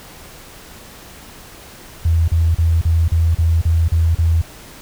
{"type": "tone bursts", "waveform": "sine", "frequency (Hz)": 82.41, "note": "E2", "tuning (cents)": 0, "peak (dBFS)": -11, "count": 9, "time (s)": [2.05, 4.416], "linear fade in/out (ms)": 5, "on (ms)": 230, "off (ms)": 37, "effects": ["pink hiss -39 dBFS RMS until 4.81 s"]}